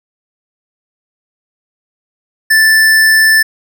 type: tone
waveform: square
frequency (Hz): 1761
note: A6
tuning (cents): +1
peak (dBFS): -6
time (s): 2.5-3.43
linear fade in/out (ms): 10
effects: none